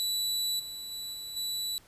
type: tone with level steps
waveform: sawtooth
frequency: 3951 Hz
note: B7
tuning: in tune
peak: -25 / -35 / -33 / -35 / -28 dBFS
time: 0-1.78 s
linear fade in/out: 0 ms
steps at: 0.59 / 0.91 / 1.13 / 1.36 s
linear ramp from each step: 10 ms
effects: pink hiss -59 dBFS RMS until 1.87 s + resampled to 32000 Hz